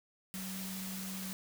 sine tone in noise, 189.5 Hz, F#3, 42 cents sharp, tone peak -41 dBFS, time 0.34-1.33 s, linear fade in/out 0 ms, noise white, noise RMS -44 dBFS, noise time 0.34-1.33 s, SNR 0 dB, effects none

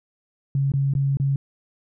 sine tone with dropouts, 138 Hz, C#3, 7 cents flat, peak -18 dBFS, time 0.55-1.36 s, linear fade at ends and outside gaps 2 ms, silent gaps 0.719-0.737 / 0.937-0.951 / 1.171-1.199 s, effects none

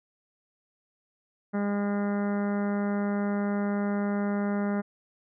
harmonic tone, 203.1 Hz, G#3, 38 cents flat, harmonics 1 / 2 / 3 / 4 / 5 / 6 / 7 / 8 / 9 / 10, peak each -26 / -35 / -36 / -40 / -45 / -44 / -42 / -49 / -47 / -51 dBFS, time 1.53-4.82 s, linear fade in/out 20 ms, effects none

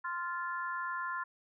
harmonic tone, 348 Hz, F4, 6 cents flat, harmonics 3 / 4 / 5, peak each -37 / -39 / -41 dBFS, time 0.04-1.24 s, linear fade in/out 10 ms, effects none

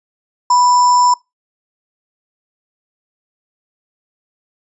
sine tone with sample-and-hold, 987 Hz, B5, 1 cent flat, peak -8 dBFS, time 0.5-1.14 s, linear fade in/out 5 ms, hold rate 6300 Hz, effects noise-tail reverb RT60 0.2 s tail -22 dB re dry + resampled to 22050 Hz

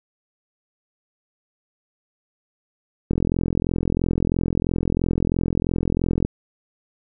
click train, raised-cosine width 3 ms, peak -8 dBFS, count 136, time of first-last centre 3.11-6.25 s, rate 43 Hz, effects none

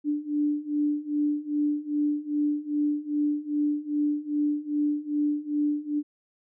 sine beating tone pair, 293.7 / 296.2 Hz, D4 / D4, 0 / +15 cents, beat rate 2.5 Hz, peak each -28 / -26 dBFS, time 0.04-6.03 s, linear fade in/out 50 ms, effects none

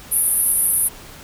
pink band-pass noise, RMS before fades -18 dBFS, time 0.11-0.89 s, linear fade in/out 20 ms, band 9700 to 12000 Hz, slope 96 dB/octave, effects pink hiss -40 dBFS RMS until 1.23 s

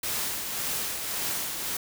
white noise with tremolo, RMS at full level -29 dBFS, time 0.03-1.77 s, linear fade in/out 5 ms, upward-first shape triangle, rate 1.8 Hz, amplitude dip 45%, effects none

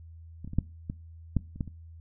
clicks, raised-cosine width 5 ms, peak -27 / -29 / -25 / -11 / -20 / -12 / -30 / -17 / -29 dBFS, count 9, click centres 0.446 / 0.476 / 0.534 / 0.586 / 0.899 / 1.367 / 1.56 / 1.608 / 1.677 s, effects noise-tail reverb RT60 0.3 s tail -21 dB re dry + added 82 Hz sine -45 dBFS peak until 2 s

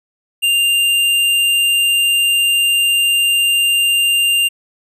square tone, 2794 Hz, F7, in tune, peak -12 dBFS, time 0.42-4.49 s, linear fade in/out 20 ms, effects resampled to 32000 Hz

